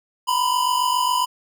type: tone pair together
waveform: square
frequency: 959.7 / 1007 Hz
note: B5 / B5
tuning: -50 / +33 cents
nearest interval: minor second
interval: 83 cents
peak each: -24 / -20 dBFS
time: 0.27-1.26 s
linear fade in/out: 20 ms
effects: none